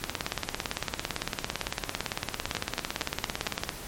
two click trains, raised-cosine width 0.2 ms, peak -10 / -10 dBFS, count 66 / 5, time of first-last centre 0.04-3.692 / 2.55-3.472 s, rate 17.8 / 4.34 Hz, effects pink hiss -41 dBFS RMS until 3.87 s + MP3 64 kbps

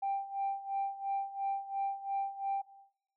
sine tone with tremolo, 788 Hz, G5, 9 cents sharp, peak -28 dBFS, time 0.02-2.62 s, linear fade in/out 10 ms, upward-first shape sine, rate 2.9 Hz, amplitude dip 80%, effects noise-tail reverb RT60 0.8 s tail -17 dB re dry + tanh soft clip ceiling -27 dBFS

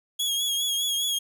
sawtooth tone with vibrato, 3316 Hz, G#7, 3 cents flat, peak -21 dBFS, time 0.19-1.19 s, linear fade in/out 10 ms, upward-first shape triangle, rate 4.9 Hz, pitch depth 50 cents each way, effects none

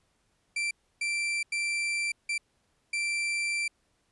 40% pulse tone bursts at uneven times, 2349 Hz, D7, in tune, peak -27 dBFS, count 5, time 0.56-0.71 / 1.01-1.43 / 1.52-2.12 / 2.29-2.38 / 2.93-3.68 s, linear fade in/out 5 ms, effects pink hiss -72 dBFS RMS until 4.11 s + resampled to 24000 Hz

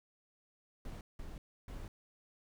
brown noise bursts at uneven times, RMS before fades -45 dBFS, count 3, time 0.85-1.01 / 1.19-1.38 / 1.68-1.88 s, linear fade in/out 2 ms, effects none

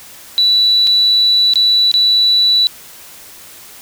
sine tone with dropouts, 3951 Hz, B7, in tune, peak -8 dBFS, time 0.38-2.67 s, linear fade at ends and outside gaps 0 ms, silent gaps 0.87-0.873 / 1.536-1.557 / 1.915-1.94 s, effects white hiss -37 dBFS RMS until 3.81 s

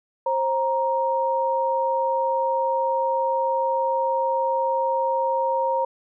sine tone pair together, 531 / 936.6 Hz, C5 / A#5, +25 / +8 cents, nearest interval minor seventh, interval 983 cents, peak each -23 / -22 dBFS, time 0.26-5.85 s, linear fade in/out 5 ms, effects none

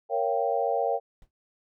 sine chord, G half-diminished seventh, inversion first, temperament equal with one note detuned, 466.2 / 554.4 / 689.2 / 784 Hz, Bb4 / Db5 / F5 / G5, 0 / 0 / -23 / 0 cents, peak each -29 dBFS, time 0.09-1 s, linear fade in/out 50 ms
brown noise with exponential decay, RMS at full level -47 dBFS, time 1.22-1.31 s, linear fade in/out 1 ms, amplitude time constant 19 ms
effects none

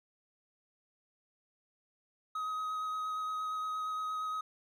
triangle tone with vibrato, 1263 Hz, D#6, 26 cents sharp, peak -32 dBFS, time 2.35-4.41 s, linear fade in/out 5 ms, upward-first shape sine, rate 8.6 Hz, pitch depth 11 cents each way, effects none

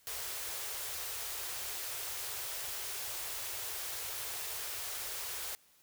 white band-stop noise, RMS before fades -40 dBFS, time 0.07-5.55 s, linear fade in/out 0 ms, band 120 to 360 Hz, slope 48 dB/octave, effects white hiss -66 dBFS RMS until 5.82 s

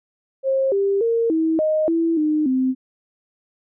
sine tone with pitch steps, 535 / 396.1 / 460.9 / 321.6 / 621 / 330.8 / 305.6 / 259.4 Hz, C5 / G4 / A#4 / E4 / D#5 / E4 / D#4 / C4, +38 / +18 / -20 / -43 / -3 / +6 / -31 / -15 cents, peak -16 dBFS, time 0.43-2.75 s, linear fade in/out 50 ms, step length 290 ms, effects none

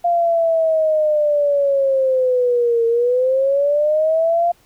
sine linear two-way sweep, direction down then up, 697 to 458.2 to 697 Hz, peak -13 dBFS, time 0.04-4.52 s, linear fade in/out 10 ms, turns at 2.86 s, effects pink hiss -55 dBFS RMS until 4.65 s

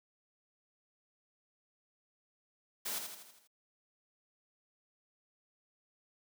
white noise with echo, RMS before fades -38 dBFS, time 2.85-2.99 s, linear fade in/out 10 ms, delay 81 ms, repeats 6, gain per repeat -5 dB, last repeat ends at 3.476 s, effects high-pass 200 Hz 12 dB/octave

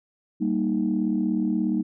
sine chord, Eb major, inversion first, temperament equal, 196 / 233.1 / 311.1 Hz, G3 / Bb3 / Eb4, 0 / 0 / 0 cents, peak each -25 dBFS, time 0.4-1.83 s, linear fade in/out 20 ms, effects tanh soft clip ceiling -13 dBFS

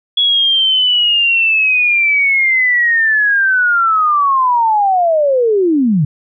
sine linear sweep, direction down, 3374 to 136.8 Hz, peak -9 dBFS, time 0.17-6.05 s, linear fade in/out 5 ms, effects none

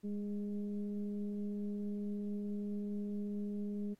sine tone with frequency modulation, 204.7 Hz, G#3, 25 cents flat, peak -36 dBFS, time 0.03-3.95 s, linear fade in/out 20 ms, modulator 207 Hz, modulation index 0.62, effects pink hiss -75 dBFS RMS until 3.99 s + AAC 48 kbps

